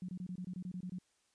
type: tone bursts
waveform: sine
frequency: 181.4 Hz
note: F#3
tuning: 34 cents flat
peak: -39 dBFS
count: 11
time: 0.02-0.986 s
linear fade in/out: 2 ms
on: 66 ms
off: 24 ms
effects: white hiss -75 dBFS RMS until 1.34 s + resampled to 22050 Hz